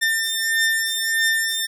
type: beating tone pair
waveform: sawtooth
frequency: 1800 / 1801.6 Hz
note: A6 / A6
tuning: +39 / +40 cents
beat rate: 1.6 Hz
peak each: -17 / -20 dBFS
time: 0.01-1.67 s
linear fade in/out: 20 ms
effects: none